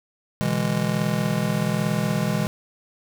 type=chord; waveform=square; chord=E dominant seventh; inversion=second; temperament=just; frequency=123.61 / 148.33 / 164.81 / 206 Hz; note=B2 / D3 / E3 / G#3; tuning=+2 / +18 / 0 / -14 cents; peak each=-29 / -31 / -26 / -26 dBFS; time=0.41-2.47 s; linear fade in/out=0 ms; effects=none